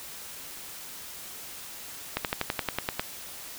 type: slowing click train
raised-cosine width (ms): 0.3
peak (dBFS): -10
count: 10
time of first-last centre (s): 2.17-2.995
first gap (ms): 78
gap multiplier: 1.04
effects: white hiss -42 dBFS RMS until 3.58 s